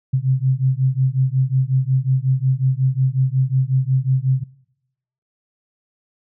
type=beating tone pair; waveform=sine; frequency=128.8 / 134.3 Hz; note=C3 / C3; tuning=-27 / +46 cents; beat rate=5.5 Hz; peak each=-18 dBFS; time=0.13-4.44 s; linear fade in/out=10 ms; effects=noise-tail reverb RT60 0.9 s tail -24 dB re dry